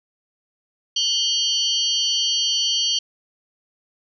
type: tone cluster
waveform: sine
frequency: 2880 / 3151 / 4490 / 5830 Hz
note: F#7 / G7 / C#8 / F#8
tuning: -47 / +8 / +21 / -26 cents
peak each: -28 / -22 / -22 / -27 dBFS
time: 0.96-2.99 s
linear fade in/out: 5 ms
effects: none